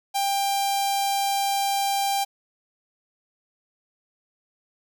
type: tone with notch filter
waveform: sawtooth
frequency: 792 Hz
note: G5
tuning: 18 cents sharp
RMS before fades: -24 dBFS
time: 0.14-2.25 s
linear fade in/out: 20 ms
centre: 1700 Hz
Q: 0.98
effects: none